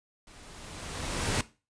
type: noise with level ramp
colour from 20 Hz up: pink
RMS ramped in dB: -53 to -27 dBFS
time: 0.27-1.41 s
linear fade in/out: 2 ms
effects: noise-tail reverb RT60 0.3 s tail -17 dB re dry + resampled to 22050 Hz